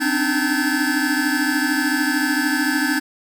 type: tone cluster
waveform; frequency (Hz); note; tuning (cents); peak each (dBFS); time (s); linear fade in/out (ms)
square; 260.1 / 290.9 / 304.3 / 1545 / 1719; C4 / D4 / D#4 / G6 / A6; -10 / -16 / -38 / -26 / -41; -25; 0-3; 20
effects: none